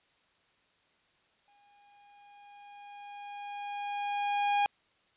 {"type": "tone with exponential growth", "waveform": "45% pulse", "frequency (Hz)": 816, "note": "G#5", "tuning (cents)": -31, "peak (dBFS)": -24, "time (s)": [1.48, 4.66], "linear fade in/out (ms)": 0, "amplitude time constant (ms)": 690, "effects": ["white hiss -69 dBFS RMS until 5.16 s", "resampled to 8000 Hz"]}